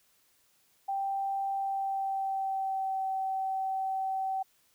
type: tone with pitch glide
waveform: sine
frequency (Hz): 784 to 767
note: G5 to G5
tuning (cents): 0 to -38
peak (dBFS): -29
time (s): 0.88-4.43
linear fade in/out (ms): 10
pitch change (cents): -38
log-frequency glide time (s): 1.52-3.05
effects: white hiss -68 dBFS RMS until 4.74 s